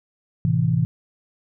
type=chord; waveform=sine; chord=A minor; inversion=none; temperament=equal; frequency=110 / 130.81 / 164.81 Hz; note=A2 / C3 / E3; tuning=0 / 0 / 0 cents; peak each=-23 / -21 / -20 dBFS; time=0.45-0.85 s; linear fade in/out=0 ms; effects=none